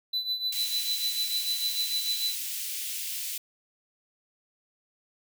triangle tone with tremolo, 3995 Hz, B7, 19 cents sharp, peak -23 dBFS, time 0.13-2.35 s, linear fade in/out 5 ms, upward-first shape triangle, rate 6.7 Hz, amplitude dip 80%
white high-pass noise, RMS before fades -34 dBFS, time 0.52-3.38 s, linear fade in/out 5 ms, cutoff 2400 Hz, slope 24 dB/octave
effects none

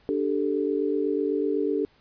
sine chord, D suspended fourth, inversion none, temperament equal, 293.7 / 392 / 440 Hz, D4 / G4 / A4, 0 / 0 / 0 cents, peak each -27 dBFS, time 0.09-1.85 s, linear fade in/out 0 ms, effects pink hiss -61 dBFS RMS until 2 s + resampled to 11025 Hz

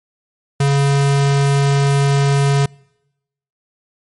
square tone, 140 Hz, C#3, 18 cents sharp, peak -12 dBFS, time 0.6-2.66 s, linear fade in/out 5 ms, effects noise-tail reverb RT60 0.9 s tail -26 dB re dry + MP3 48 kbps

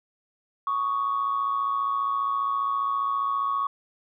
sine tone pair together, 1115 / 1229.9 Hz, C#6 / D#6, +10 / -20 cents, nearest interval major second, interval 170 cents, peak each -23 / -32 dBFS, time 0.67-3.67 s, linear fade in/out 2 ms, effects tanh soft clip ceiling -17 dBFS

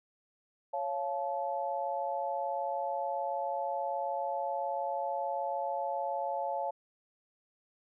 sine chord, Db augmented, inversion none, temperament just, 554.4 / 693 / 866.2 Hz, Db5 / F5 / A5, 0 / -14 / -27 cents, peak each -36 / -36 / -35 dBFS, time 0.73-6.71 s, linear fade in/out 10 ms, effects none

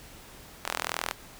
sawtooth tone with high-pass filter, 41.38 Hz, E1, 7 cents sharp, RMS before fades -34 dBFS, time 0.64-1.13 s, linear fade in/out 20 ms, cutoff 990 Hz, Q 0.86, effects pink hiss -49 dBFS RMS until 1.39 s

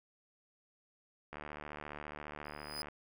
click train, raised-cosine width 0.5 ms, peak -29 dBFS, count 117, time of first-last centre 1.33-2.885 s, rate 74.6 Hz
40% pulse tone with exponential growth, 4978 Hz, D#8, in tune, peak -35 dBFS, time 2.45-2.82 s, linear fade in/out 1 ms, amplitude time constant 79 ms
effects none

